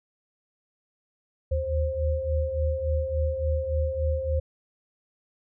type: tone cluster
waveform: sine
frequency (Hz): 75.4 / 78.9 / 528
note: D2 / D#2 / C5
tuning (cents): +46 / +25 / +16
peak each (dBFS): -28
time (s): 1.51-4.4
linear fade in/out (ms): 10
effects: none